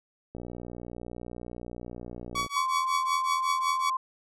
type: click train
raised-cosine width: 2 ms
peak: -26 dBFS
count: 128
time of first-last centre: 0.35-2.463 s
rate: 60.1 Hz
type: tone with tremolo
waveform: sawtooth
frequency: 1130 Hz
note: C#6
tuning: 33 cents sharp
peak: -21 dBFS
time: 2.35-3.9 s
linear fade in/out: 5 ms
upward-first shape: triangle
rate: 5.4 Hz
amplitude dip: 100%
type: tone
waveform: sine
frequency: 1046.5 Hz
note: C6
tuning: in tune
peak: -26 dBFS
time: 2.56-3.97 s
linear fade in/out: 5 ms
effects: low-pass 9000 Hz 12 dB/octave